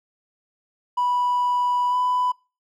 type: tone with pitch glide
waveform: triangle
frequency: 983 to 995.6 Hz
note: B5 to B5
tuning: -8 to +14 cents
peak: -16 dBFS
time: 0.97-2.32 s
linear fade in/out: 10 ms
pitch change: +22 cents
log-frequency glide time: 1.89-1.95 s
effects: noise-tail reverb RT60 0.3 s tail -26 dB re dry + tanh soft clip ceiling -14 dBFS